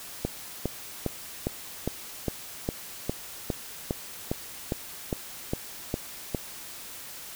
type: click train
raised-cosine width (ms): 2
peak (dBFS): -13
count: 16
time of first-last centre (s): 0.25-6.348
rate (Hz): 2.46
effects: white hiss -42 dBFS RMS until 7.35 s